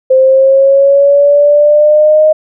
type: linear sweep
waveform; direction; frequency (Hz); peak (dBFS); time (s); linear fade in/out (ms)
sine; up; 520 to 622.3; -3; 0.1-2.33; 10
effects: none